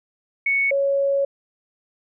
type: tone pair in turn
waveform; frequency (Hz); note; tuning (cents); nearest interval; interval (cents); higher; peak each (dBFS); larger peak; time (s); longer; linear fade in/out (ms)
sine; 2217 / 555.2; C#7 / C#5; 0 / +3; 2 octaves; 2397; first; -17; neither; 0.46-0.71 / 0.71-1.25; second; 5
effects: none